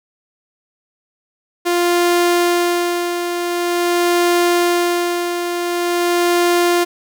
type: tone with tremolo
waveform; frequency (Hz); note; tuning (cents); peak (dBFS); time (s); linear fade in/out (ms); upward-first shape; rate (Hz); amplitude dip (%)
sawtooth; 349.2; F4; 0; -8; 1.65-6.85; 20; sine; 0.46; 55
effects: none